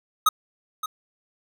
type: tone with echo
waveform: square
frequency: 1262 Hz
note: D#6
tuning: 24 cents sharp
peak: -15 dBFS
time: 0.26-0.29 s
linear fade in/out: 5 ms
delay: 570 ms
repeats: 1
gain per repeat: -12 dB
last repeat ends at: 0.86 s
effects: none